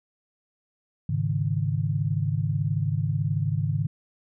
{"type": "chord", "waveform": "sine", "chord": "Ab suspended fourth", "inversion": "none", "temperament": "equal with one note detuned", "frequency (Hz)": [103.83, 137.16, 155.56], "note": ["Ab2", "Db3", "Eb3"], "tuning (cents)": [0, -18, 0], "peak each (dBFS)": -27, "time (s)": [1.09, 3.87], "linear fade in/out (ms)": 5, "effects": []}